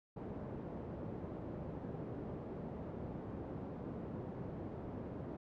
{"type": "band-pass noise", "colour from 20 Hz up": "pink", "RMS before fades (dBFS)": -45, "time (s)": [0.16, 5.37], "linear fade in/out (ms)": 10, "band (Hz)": [100, 530], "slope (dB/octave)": 12, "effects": []}